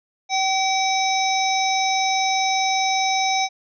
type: harmonic tone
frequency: 765 Hz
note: G5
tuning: 42 cents flat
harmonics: 1 / 3 / 5 / 7 / 8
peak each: -20 / -25 / -27 / -28 / -29 dBFS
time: 0.29-3.49 s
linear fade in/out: 50 ms
effects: none